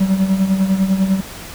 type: tone with tremolo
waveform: triangle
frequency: 191.5 Hz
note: G3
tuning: 40 cents flat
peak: -8 dBFS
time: 0-1.21 s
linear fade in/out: 10 ms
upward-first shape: sine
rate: 10 Hz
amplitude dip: 65%
effects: pink hiss -33 dBFS RMS until 1.54 s